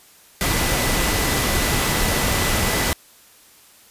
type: tone in noise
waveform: sine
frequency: 1990 Hz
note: B6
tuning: 13 cents sharp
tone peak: -30 dBFS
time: 0.41-2.93 s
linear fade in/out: 0 ms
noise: pink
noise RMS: -20 dBFS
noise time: 0.41-2.93 s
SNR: -13 dB
effects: white hiss -50 dBFS RMS until 3.9 s + resampled to 32000 Hz